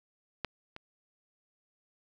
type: clicks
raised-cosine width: 0.3 ms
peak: -16 / -27 dBFS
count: 2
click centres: 0.447 / 0.764 s
effects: none